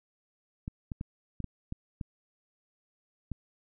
clicks, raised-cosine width 5 ms, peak -23 dBFS, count 8, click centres 0.679 / 0.918 / 1.011 / 1.403 / 1.443 / 1.724 / 2.012 / 3.317 s, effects none

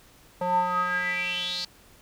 square tone with band-pass filter sweep, 179.5 Hz, F3, 48 cents sharp, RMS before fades -27 dBFS, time 0.41-1.65 s, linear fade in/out 5 ms, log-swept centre 710 to 4600 Hz, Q 7.6, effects pink hiss -55 dBFS RMS until 2.01 s

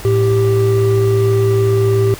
triangle tone pair together, 110 / 392 Hz, A2 / G4, 0 / 0 cents, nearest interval octave + minor seventh, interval 2200 cents, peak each -11 dBFS, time 0.05-2.14 s, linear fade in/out 0 ms, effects pink hiss -32 dBFS RMS until 2.19 s

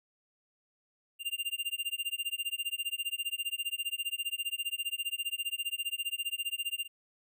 square tone with tremolo, 2794 Hz, F7, in tune, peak -30 dBFS, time 1.19-6.88 s, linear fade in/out 50 ms, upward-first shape sine, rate 15 Hz, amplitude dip 100%, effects none

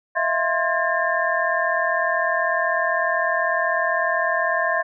sine tone cluster, 645 / 685 / 1053 / 1620 / 1792 Hz, E5 / F5 / C6 / G#6 / A6, -38 / -34 / +11 / -43 / +31 cents, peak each -25 dBFS, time 0.15-4.83 s, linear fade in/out 20 ms, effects none

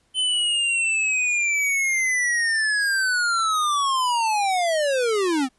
square linear sweep, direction down, 3058 to 246.4 Hz, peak -20 dBFS, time 0.14-5.49 s, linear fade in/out 50 ms, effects pink hiss -65 dBFS RMS until 5.58 s + resampled to 24000 Hz

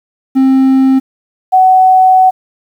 triangle / sine tone pair in turn, 265 / 749.1 Hz, C4 / F#5, +22 / +21 cents, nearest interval octave + tritone, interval 1799 cents, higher second, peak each -3 dBFS, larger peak neither, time 0.35-1 / 1.52-2.31 s, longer second, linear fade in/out 20 ms, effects 7-bit

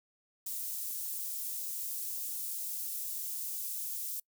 white high-pass noise, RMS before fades -38 dBFS, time 0.46-4.2 s, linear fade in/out 5 ms, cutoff 8500 Hz, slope 12 dB/octave, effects noise-tail reverb RT60 0.1 s tail -26 dB re dry

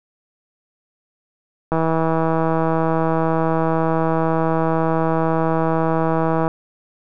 click train, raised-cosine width 1 ms, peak -6 dBFS, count 772, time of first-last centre 1.72-6.479 s, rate 162 Hz, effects none

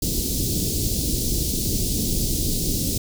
pink band-stop noise, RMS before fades -23 dBFS, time 0.02-2.98 s, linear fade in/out 5 ms, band 380 to 4300 Hz, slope 24 dB/octave, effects none

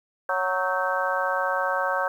harmonic tone with a mistuned harmonic, 185 Hz, F#3, in tune, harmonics 3 / 4 / 5 / 6 / 7 / 8, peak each -28 / -31 / -30 / -30 / -31 / -28 dBFS, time 0.29-2.08 s, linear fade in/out 2 ms, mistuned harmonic 8, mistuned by +80 cents, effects 9-bit

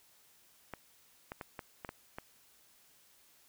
clicks, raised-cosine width 0.5 ms, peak -26 dBFS, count 7, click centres 0.737 / 1.319 / 1.412 / 1.592 / 1.848 / 1.891 / 2.185 s, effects white hiss -65 dBFS RMS until 3.48 s

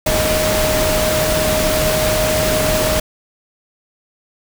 sine tone in noise, 622.3 Hz, D#5, in tune, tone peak -17 dBFS, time 0.06-3 s, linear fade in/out 5 ms, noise pink, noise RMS -18 dBFS, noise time 0.06-3 s, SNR -2 dB, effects none

